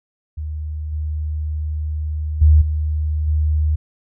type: tone with level steps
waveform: sine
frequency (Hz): 76.5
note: D#2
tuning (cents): -29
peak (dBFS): -23 / -20 / -7 / -17 / -14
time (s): 0.37-3.76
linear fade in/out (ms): 10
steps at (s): 0.92 / 2.41 / 2.61 / 3.27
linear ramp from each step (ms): 10
effects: none